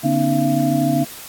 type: tone cluster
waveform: sine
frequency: 144.2 / 242.9 / 270.5 / 303.7 / 680 Hz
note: D3 / B3 / C#4 / D#4 / F5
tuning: -31 / -29 / -42 / -42 / -46 cents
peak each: -21 dBFS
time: 0.03-1.05 s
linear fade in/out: 20 ms
effects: white hiss -36 dBFS RMS until 1.28 s + AAC 64 kbps